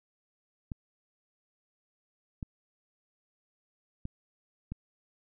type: clicks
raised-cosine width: 5 ms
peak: -24 dBFS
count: 4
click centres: 0.718 / 2.428 / 4.054 / 4.72 s
effects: none